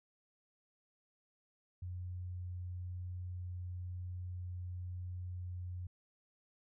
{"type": "tone", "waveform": "sine", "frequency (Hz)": 89.9, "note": "F#2", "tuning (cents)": -49, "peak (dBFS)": -40, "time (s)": [1.82, 5.87], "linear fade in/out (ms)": 5, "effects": []}